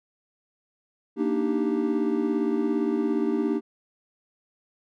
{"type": "chord", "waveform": "triangle", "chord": "Eb major seventh", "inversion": "second", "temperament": "equal", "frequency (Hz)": [233.1, 293.7, 311.1, 392], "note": ["Bb3", "D4", "Eb4", "G4"], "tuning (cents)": [0, 0, 0, 0], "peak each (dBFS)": -26, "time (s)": [1.16, 3.61], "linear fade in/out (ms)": 50, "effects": []}